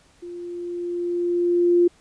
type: tone with level ramp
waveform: sine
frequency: 349.2 Hz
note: F4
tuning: in tune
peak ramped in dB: -33 to -12 dBFS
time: 0.22-1.88 s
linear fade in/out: 10 ms
effects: pink hiss -57 dBFS RMS until 2 s + resampled to 22050 Hz